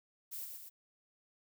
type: noise with echo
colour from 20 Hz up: violet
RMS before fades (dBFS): -43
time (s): 0.31-0.46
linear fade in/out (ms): 20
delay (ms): 120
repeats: 2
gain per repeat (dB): -4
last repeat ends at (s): 0.7
effects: none